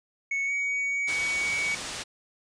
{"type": "tone with pitch glide", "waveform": "triangle", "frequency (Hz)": [2212, 2249], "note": ["C#7", "C#7"], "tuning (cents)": [-4, 24], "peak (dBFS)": -24, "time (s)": [0.31, 1.75], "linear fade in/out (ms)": 5, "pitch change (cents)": 28, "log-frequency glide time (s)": [0.45, 0.52]}
{"type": "low-pass noise", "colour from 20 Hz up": "white", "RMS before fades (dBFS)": -36, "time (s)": [1.07, 2.04], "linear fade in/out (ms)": 20, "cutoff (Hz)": 6700, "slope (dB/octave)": 12}
{"effects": ["resampled to 22050 Hz"]}